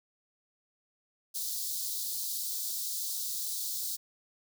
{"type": "high-pass noise", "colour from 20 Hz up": "white", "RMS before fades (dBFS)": -35, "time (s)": [1.34, 3.97], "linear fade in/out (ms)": 20, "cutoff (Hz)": 3800, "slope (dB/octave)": 48, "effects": []}